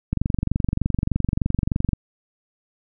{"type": "click train", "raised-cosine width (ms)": 5, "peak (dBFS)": -8, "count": 43, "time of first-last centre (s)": [0.13, 1.933], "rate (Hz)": 23.3, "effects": []}